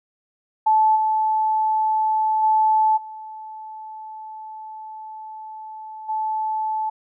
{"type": "tone with level steps", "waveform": "sine", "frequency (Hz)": 870, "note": "A5", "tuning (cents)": -20, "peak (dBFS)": [-13, -17, -14, -33, -21], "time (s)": [0.66, 6.9], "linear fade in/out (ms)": 10, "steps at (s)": [0.95, 2.42, 2.96, 6.08], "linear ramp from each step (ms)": 20, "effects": []}